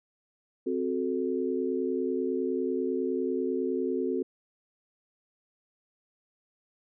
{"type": "chord", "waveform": "sine", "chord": "F# diminished", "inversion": "second", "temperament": "equal", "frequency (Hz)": [261.6, 370, 440], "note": ["C4", "F#4", "A4"], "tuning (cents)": [0, 0, 0], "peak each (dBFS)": [-31, -30, -32], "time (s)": [0.66, 4.23], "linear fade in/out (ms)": 10, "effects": []}